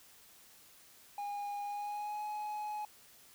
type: tone with pitch glide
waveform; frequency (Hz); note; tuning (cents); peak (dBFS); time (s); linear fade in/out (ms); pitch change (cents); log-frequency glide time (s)
triangle; 816 to 842.3; G#5 to G#5; -31 to +24; -35; 1.18-2.85; 2; +55; 1.64-2.24
effects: white hiss -60 dBFS RMS until 3.34 s